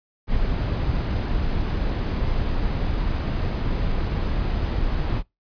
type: noise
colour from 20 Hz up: brown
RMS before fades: -23 dBFS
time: 0.27-5.23 s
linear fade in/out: 50 ms
effects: noise-tail reverb RT60 0.2 s tail -24 dB re dry + resampled to 11025 Hz